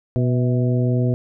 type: harmonic tone with a mistuned harmonic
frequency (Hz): 123.47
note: B2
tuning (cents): 0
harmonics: 1 / 2 / 3 / 4 / 5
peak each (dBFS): -17 / -23 / -27 / -29 / -31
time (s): 0.16-1.14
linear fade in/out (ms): 0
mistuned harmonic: 5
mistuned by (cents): +68
effects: none